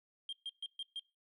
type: tone bursts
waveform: sine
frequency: 3200 Hz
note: G7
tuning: 35 cents sharp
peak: -36 dBFS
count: 5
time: 0.29-0.995 s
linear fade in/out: 2 ms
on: 37 ms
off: 130 ms
effects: noise-tail reverb RT60 0.3 s tail -24 dB re dry + tanh soft clip ceiling -37 dBFS